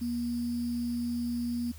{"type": "tone with sample-and-hold", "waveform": "sine", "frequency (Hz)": 238.8, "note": "A#3", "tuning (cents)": 42, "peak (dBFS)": -29, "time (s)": [0.01, 1.72], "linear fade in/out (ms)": 10, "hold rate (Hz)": 4900, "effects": ["added 79 Hz sine -44 dBFS peak until 1.78 s", "white hiss -55 dBFS RMS until 1.78 s"]}